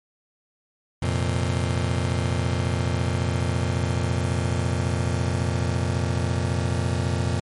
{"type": "chord", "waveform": "35% pulse", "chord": "F suspended fourth", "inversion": "none", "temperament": "just", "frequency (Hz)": [87.31, 116.41, 130.96], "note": ["F2", "Bb2", "C3"], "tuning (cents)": [0, -2, 2], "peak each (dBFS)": [-23, -25, -26], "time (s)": [1.02, 7.4], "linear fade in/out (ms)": 5, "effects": ["MP3 48 kbps"]}